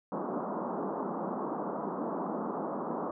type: band-pass noise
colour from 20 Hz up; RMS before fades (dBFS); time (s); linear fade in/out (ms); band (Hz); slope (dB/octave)
pink; -35; 0.12-3.11; 2; 180 to 1200; 48
effects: none